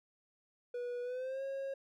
triangle tone with pitch glide, 487.1 to 543.6 Hz, B4 to C#5, -24 to -34 cents, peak -35 dBFS, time 0.74-1.74 s, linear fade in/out 5 ms, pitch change +190 cents, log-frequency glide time 1.02-1.43 s, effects none

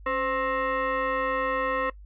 sine tone with frequency modulation, 274.3 Hz, C#4, 18 cents flat, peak -24 dBFS, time 0.06-1.9 s, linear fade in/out 5 ms, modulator 792 Hz, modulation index 2, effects noise-tail reverb RT60 0.1 s tail -20 dB re dry + added 50 Hz sine -43 dBFS peak until 2.05 s

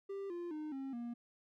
triangle tone with pitch steps, 394.5 / 347.4 / 306 / 269.5 / 237.3 Hz, G4 / F4 / D#4 / C#4 / A#3, +11 / -9 / -29 / -49 / +31 cents, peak -38 dBFS, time 0.09-1.14 s, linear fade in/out 10 ms, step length 210 ms, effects none

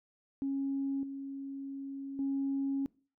sine tone with level steps, 274.2 Hz, C#4, 19 cents flat, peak -30 / -38 / -29 dBFS, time 0.42-2.86 s, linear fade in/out 0 ms, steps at 1.03 / 2.19 s, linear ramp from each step 2 ms, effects noise-tail reverb RT60 0.4 s tail -23 dB re dry + tanh soft clip ceiling -25 dBFS

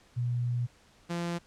sine / sawtooth tone pair in turn, 121.4 / 171.69 Hz, B2 / F3, -29 / -29 cents, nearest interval tritone, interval 600 cents, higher second, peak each -27 dBFS, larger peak neither, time 0.16-0.67 / 1.09-1.39 s, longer first, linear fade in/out 20 ms, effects pink hiss -61 dBFS RMS until 1.46 s + low-pass 8000 Hz 12 dB/octave

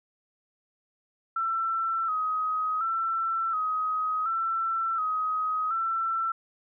sine tone with vibrato, 1300 Hz, E6, 24 cents flat, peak -25 dBFS, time 1.36-6.32 s, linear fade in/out 5 ms, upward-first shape square, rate 0.69 Hz, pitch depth 52 cents each way, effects none

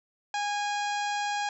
harmonic tone, 822 Hz, G#5, 18 cents flat, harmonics 1 / 2 / 3 / 4 / 5 / 6 / 7 / 8 / 9, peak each -29 / -35 / -39 / -41 / -43 / -45 / -46 / -47 / -48 dBFS, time 0.34-1.49 s, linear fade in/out 2 ms, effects none

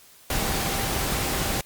sine tone in noise, 784 Hz, G5, in tune, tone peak -37 dBFS, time 0.3-1.61 s, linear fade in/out 2 ms, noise pink, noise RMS -26 dBFS, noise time 0.3-1.61 s, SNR -14 dB, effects white hiss -52 dBFS RMS until 1.65 s + Opus 48 kbps

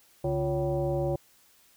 sine tone with frequency modulation, 350.2 Hz, F4, 5 cents sharp, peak -25 dBFS, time 0.24-1.16 s, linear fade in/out 5 ms, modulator 209 Hz, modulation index 1.5, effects white hiss -61 dBFS RMS until 1.76 s

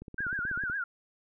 click train, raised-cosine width 3 ms, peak -30 dBFS, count 12, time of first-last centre 0.02-0.699 s, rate 16.2 Hz
sine tone with vibrato, 1523 Hz, F#6, 50 cents sharp, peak -30 dBFS, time 0.18-0.84 s, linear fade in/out 5 ms, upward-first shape triangle, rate 7.3 Hz, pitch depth 170 cents each way
effects none

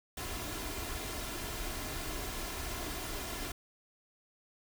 pink noise with comb filter, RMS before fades -39 dBFS, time 0.17-3.52 s, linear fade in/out 5 ms, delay 2.9 ms, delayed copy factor +0.5, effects none

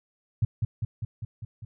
sine tone with echo, 110 Hz, A2, in tune, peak -18 dBFS, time 0.42-0.45 s, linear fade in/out 5 ms, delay 200 ms, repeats 6, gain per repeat -3 dB, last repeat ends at 1.65 s, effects none

